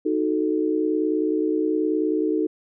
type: chord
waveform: sine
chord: D# diminished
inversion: none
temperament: equal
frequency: 311.1 / 370 / 440 Hz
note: D#4 / F#4 / A4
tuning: 0 / 0 / 0 cents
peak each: -22 / -26 / -25 dBFS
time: 0.05-2.47 s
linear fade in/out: 10 ms
effects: none

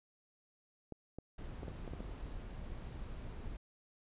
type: clicks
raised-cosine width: 2 ms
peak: -31 dBFS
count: 7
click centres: 0.923 / 1.186 / 1.632 / 1.682 / 1.878 / 1.935 / 2.005 s
type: noise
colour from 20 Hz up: brown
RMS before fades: -45 dBFS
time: 1.38-3.57 s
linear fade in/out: 5 ms
effects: resampled to 8000 Hz

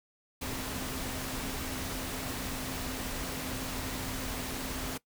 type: tone in noise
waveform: sine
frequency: 259.4 Hz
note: C4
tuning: 15 cents flat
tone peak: -42 dBFS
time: 0.41-4.98 s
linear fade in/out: 10 ms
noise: pink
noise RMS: -37 dBFS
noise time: 0.41-4.98 s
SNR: -8 dB
effects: noise-tail reverb RT60 0.1 s tail -20 dB re dry

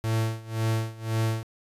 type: tone with tremolo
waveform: 45% pulse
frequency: 111.8 Hz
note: A2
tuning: 28 cents sharp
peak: -22 dBFS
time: 0.04-1.43 s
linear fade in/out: 0 ms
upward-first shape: sine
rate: 1.9 Hz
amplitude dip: 90%
effects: resampled to 32000 Hz

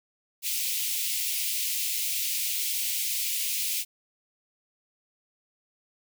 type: high-pass noise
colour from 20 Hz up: white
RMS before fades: -29 dBFS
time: 0.42-3.85 s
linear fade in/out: 50 ms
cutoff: 2200 Hz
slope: 48 dB/octave
effects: none

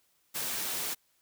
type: high-pass noise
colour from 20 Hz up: white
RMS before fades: -34 dBFS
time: 0.34-0.95 s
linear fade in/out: 20 ms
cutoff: 110 Hz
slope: 12 dB/octave
effects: white hiss -71 dBFS RMS until 1.21 s

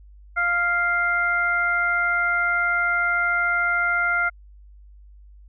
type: harmonic tone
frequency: 698.5 Hz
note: F5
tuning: in tune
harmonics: 1 / 2 / 3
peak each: -29 / -20 / -25 dBFS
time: 0.36-4.3 s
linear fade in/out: 20 ms
effects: added 50 Hz sine -44 dBFS peak until 5.48 s

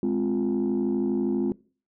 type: chord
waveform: sine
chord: F minor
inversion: first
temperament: just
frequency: 209.5 / 261.9 / 349.2 Hz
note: Ab3 / C4 / F4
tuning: +15 / +2 / 0 cents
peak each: -25 dBFS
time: 0.03-1.52 s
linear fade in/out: 2 ms
effects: noise-tail reverb RT60 0.4 s tail -22 dB re dry + tanh soft clip ceiling -18 dBFS

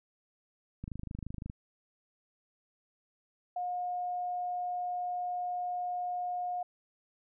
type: click train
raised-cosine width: 5 ms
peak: -27 dBFS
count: 18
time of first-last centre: 0.84-1.499 s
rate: 25.8 Hz
type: tone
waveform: sine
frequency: 717 Hz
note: F5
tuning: 45 cents sharp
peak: -32 dBFS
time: 3.56-6.63 s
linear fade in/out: 5 ms
effects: none

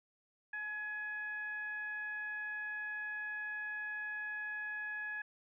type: tone with frequency modulation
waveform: sine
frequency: 1686 Hz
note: G#6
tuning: 26 cents sharp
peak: -38 dBFS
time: 0.53-5.22 s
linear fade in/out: 5 ms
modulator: 832 Hz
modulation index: 0.4
effects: none

